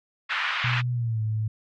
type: band-pass noise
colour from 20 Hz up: pink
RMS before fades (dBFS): -27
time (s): 0.29-0.82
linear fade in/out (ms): 20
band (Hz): 1200 to 3000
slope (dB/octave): 24
type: tone with pitch glide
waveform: sine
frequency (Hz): 123 to 108.95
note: B2 to A2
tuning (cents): -7 to -17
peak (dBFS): -23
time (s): 0.64-1.48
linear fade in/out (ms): 5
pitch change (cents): -210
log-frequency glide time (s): 0.92-1.21
effects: MP3 48 kbps